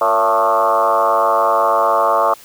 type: tone with frequency modulation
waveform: sine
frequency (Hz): 883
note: A5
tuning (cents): +6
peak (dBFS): -11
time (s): 0.01-2.34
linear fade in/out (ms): 5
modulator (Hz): 105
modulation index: 3.5
effects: white hiss -42 dBFS RMS until 2.44 s